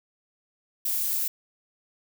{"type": "noise", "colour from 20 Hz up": "violet", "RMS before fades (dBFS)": -27, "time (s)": [0.85, 1.28], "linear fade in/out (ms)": 5, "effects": []}